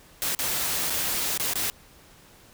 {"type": "noise with dropouts", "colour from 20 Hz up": "white", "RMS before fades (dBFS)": -27, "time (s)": [0.22, 1.7], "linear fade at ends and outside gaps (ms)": 0, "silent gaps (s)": [[0.349, 0.39], [0.898, 0.904], [1.376, 1.398], [1.535, 1.556]], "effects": ["pink hiss -53 dBFS RMS until 2.53 s"]}